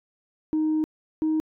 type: tone pair in turn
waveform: sine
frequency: 311.1 / 313.4 Hz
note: D#4 / D#4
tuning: 0 / +13 cents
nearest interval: unison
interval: 13 cents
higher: second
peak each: -19 dBFS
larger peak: neither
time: 0.53-0.84 / 1.22-1.4 s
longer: first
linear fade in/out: 0 ms
effects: tanh soft clip ceiling -18 dBFS